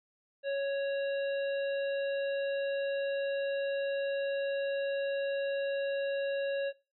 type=harmonic tone; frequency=554.4 Hz; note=C#5; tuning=in tune; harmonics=1 / 3 / 5 / 7; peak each=-30 / -41 / -45 / -49 dBFS; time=0.43-6.73 s; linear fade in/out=50 ms; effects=noise-tail reverb RT60 0.3 s tail -19 dB re dry